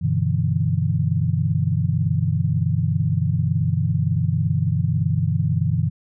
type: chord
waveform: sine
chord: E minor seventh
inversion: first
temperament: equal with one note detuned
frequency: 96.37 / 123.47 / 146.83 / 164.81 Hz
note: G2 / B2 / D3 / E3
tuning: -29 / 0 / 0 / 0 cents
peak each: -23 dBFS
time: 0.01-5.9 s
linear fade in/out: 20 ms
effects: none